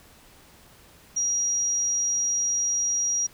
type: tone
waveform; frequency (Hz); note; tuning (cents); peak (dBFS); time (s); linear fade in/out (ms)
sine; 5730; F8; +44; -22; 1.16-3.27; 10
effects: pink hiss -53 dBFS RMS until 3.33 s